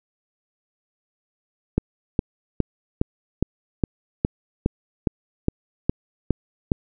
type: click train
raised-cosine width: 3 ms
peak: -5 dBFS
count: 13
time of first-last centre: 1.78-6.718 s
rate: 2.43 Hz
effects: none